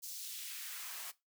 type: noise with high-pass filter sweep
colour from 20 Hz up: white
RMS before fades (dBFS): -45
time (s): 0.02-1.12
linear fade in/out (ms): 20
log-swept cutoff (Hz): 5700 to 730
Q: 1.2
effects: noise-tail reverb RT60 0.2 s tail -18 dB re dry